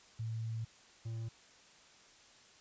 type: tone pair in turn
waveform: sine / triangle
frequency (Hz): 112.7 / 113.55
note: A2 / A#2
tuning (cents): +42 / -45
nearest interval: unison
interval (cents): 13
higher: second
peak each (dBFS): -36 / -36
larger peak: neither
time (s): 0.19-0.65 / 1.05-1.29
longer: first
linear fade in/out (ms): 10
effects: white hiss -61 dBFS RMS until 2.6 s + resampled to 16000 Hz